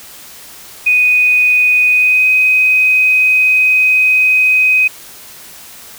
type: tone with pitch glide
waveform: sine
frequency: 2489 to 2514 Hz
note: D#7 to D#7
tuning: 0 to +17 cents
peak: -7 dBFS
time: 0.86-4.88 s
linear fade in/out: 10 ms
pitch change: +17 cents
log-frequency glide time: 1.9-2.28 s
effects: white hiss -35 dBFS RMS until 5.98 s